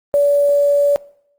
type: tone with quantisation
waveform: sine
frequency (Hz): 573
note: D5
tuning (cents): -43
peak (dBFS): -10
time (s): 0.14-0.96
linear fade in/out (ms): 0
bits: 6
effects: noise-tail reverb RT60 0.7 s tail -22 dB re dry + Opus 24 kbps